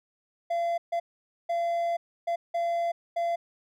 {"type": "tone bursts at uneven times", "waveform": "triangle", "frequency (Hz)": 683, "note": "F5", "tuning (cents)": -39, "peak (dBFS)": -23, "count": 6, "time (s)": [[0.5, 0.78], [0.92, 1], [1.49, 1.97], [2.27, 2.36], [2.54, 2.92], [3.16, 3.36]], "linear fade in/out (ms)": 10, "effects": []}